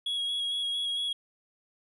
triangle tone with vibrato, 3322 Hz, G#7, in tune, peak -27 dBFS, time 0.06-1.13 s, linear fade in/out 5 ms, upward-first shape square, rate 4.4 Hz, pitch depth 14 cents each way, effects resampled to 24000 Hz

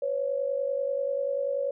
sine tone pair together, 506.7 / 557 Hz, B4 / C#5, +44 / +8 cents, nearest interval major second, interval 164 cents, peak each -31 / -27 dBFS, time 0.02-1.71 s, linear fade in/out 5 ms, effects none

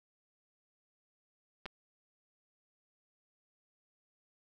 clicks, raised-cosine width 0.3 ms, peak -26 dBFS, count 2, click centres 1.657 / 1.662 s, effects none

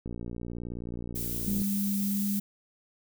click train, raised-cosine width 3 ms, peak -25 dBFS, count 93, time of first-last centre 0.06-1.617 s, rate 59.1 Hz
violet noise, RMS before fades -35 dBFS, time 1.15-2.4 s, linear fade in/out 10 ms
sine tone with pitch glide, 200.3 to 201.9 Hz, G3 to G#3, +38 to -49 cents, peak -27 dBFS, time 1.47-2.4 s, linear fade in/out 10 ms, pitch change +13 cents, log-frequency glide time 2.08-2.21 s
effects none

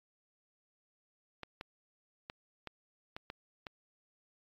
clicks, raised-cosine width 0.3 ms, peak -26 dBFS, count 7, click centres 1.433 / 1.611 / 2.299 / 2.673 / 3.165 / 3.301 / 3.668 s, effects AAC 32 kbps

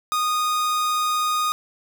45% pulse tone, 1236 Hz, D#6, 12 cents flat, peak -20 dBFS, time 0.12-1.52 s, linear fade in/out 0 ms, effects none

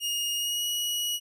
sawtooth tone with pitch glide, 2856 to 2911 Hz, F7 to F#7, +38 to -29 cents, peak -24 dBFS, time 0-1.2 s, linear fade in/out 50 ms, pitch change +33 cents, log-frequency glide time 0.35-0.66 s, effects none

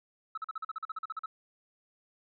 sine tone bursts, 1300 Hz, E6, 24 cents flat, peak -32 dBFS, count 14, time 0.35-1.26 s, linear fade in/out 5 ms, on 26 ms, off 42 ms, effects tanh soft clip ceiling -31 dBFS

